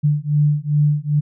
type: beating tone pair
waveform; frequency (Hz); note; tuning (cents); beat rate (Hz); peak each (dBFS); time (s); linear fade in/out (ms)
sine; 146.83 / 149.33; D3 / D3; 0 / +29; 2.5; -17; 0.03-1.21; 20
effects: none